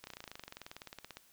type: slowing click train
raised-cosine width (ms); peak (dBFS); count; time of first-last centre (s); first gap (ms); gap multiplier
0.2; -28; 26; 0.04-1.17; 31; 1.03
effects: white hiss -65 dBFS RMS until 1.32 s